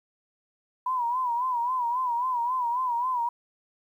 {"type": "tone with vibrato", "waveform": "sine", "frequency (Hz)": 983, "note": "B5", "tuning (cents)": -8, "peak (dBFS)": -24, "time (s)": [0.86, 3.29], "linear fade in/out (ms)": 5, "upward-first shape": "sine", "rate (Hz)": 3.7, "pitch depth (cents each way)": 91, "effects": ["10-bit"]}